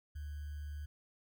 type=tone with sample-and-hold; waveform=sine; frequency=73.7 Hz; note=D2; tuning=7 cents sharp; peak=-40 dBFS; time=0.15-0.86 s; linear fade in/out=10 ms; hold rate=1575 Hz; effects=none